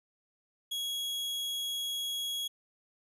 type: tone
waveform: 40% pulse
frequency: 3322 Hz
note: G#7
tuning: in tune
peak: -32 dBFS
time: 0.71-2.48 s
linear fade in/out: 10 ms
effects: resampled to 32000 Hz